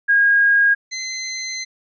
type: tone pair in turn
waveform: sine / 5% pulse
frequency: 1632 / 2056 Hz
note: G#6 / C7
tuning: -31 / -31 cents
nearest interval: major third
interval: 400 cents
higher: second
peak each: -11 dBFS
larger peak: neither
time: 0.08-0.75 / 0.91-1.65 s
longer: second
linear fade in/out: 20 ms
effects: resampled to 16000 Hz